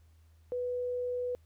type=tone; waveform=sine; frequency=493.9 Hz; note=B4; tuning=in tune; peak=-31 dBFS; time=0.52-1.35 s; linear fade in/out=0 ms; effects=added 80 Hz sine -58 dBFS peak until 1.45 s + pink hiss -73 dBFS RMS until 1.45 s